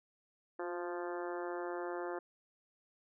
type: harmonic tone with a mistuned harmonic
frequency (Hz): 174.61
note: F3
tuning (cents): 0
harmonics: 2 / 3 / 4 / 5 / 6 / 7 / 8 / 9 / 10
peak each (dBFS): -40 / -44 / -46 / -48 / -50 / -51 / -52 / -53 / -54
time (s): 0.59-2.19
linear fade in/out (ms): 5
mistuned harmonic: 2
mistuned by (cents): +22
effects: none